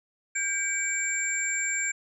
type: tone cluster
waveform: sine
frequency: 1589 / 2287 / 7340 Hz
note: G6 / D7 / A#8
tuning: +23 / -47 / -28 cents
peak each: -32 / -30 / -29 dBFS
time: 0.35-1.92 s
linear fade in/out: 10 ms
effects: none